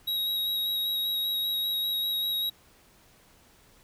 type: tone with vibrato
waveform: square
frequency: 3820 Hz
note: A#7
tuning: 42 cents sharp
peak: -27 dBFS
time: 0.07-2.5 s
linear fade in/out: 10 ms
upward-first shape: square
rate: 5.1 Hz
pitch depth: 11 cents each way
effects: pink hiss -59 dBFS RMS until 3.83 s